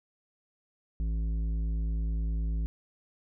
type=tone with tanh clipping; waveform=sine; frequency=54.7 Hz; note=A1; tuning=9 cents flat; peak=-29 dBFS; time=1-2.66 s; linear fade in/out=0 ms; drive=10 dB; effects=none